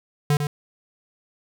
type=tone with echo; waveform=square; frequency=146.5 Hz; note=D3; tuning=4 cents flat; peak=-17 dBFS; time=0.3-0.37 s; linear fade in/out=2 ms; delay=100 ms; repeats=1; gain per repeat=-6 dB; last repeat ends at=0.47 s; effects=none